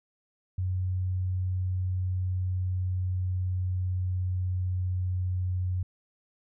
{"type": "tone with pitch glide", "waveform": "sine", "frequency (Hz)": [92.2, 91.35], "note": ["F#2", "F#2"], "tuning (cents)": [-6, -22], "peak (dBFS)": -26, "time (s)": [0.58, 5.83], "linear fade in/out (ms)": 5, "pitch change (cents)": -16, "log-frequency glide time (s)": [1.56, 5.61], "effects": []}